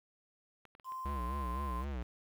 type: clicks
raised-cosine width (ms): 0.3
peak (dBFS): -38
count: 5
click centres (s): 0.653 / 0.751 / 0.798 / 0.921 / 1.096
type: tone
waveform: sine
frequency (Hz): 1040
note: C6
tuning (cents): -11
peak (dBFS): -39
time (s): 0.84-1.85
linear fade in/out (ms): 50
type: tone with vibrato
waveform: square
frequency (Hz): 65.41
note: C2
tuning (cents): 0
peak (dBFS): -37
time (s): 1.05-2.03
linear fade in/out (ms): 5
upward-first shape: sine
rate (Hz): 3.9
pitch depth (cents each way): 160
effects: low-pass 3000 Hz 12 dB/octave + 10-bit